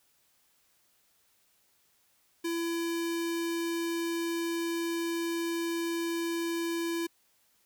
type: tone with notch filter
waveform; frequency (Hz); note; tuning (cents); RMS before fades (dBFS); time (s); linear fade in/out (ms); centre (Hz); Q
square; 335.9; E4; +33; -32; 2.44-7.07; 10; 680; 0.79
effects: white hiss -69 dBFS RMS until 7.65 s